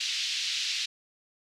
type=band-pass noise; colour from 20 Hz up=pink; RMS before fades=-31 dBFS; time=0-0.86 s; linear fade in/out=10 ms; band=2700 to 5400 Hz; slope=24 dB/octave; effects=none